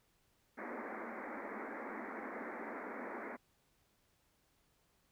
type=band-pass noise; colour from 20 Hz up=pink; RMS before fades=-45 dBFS; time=0.57-3.37 s; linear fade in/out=20 ms; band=210 to 2200 Hz; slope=96 dB/octave; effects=pink hiss -75 dBFS RMS until 5.11 s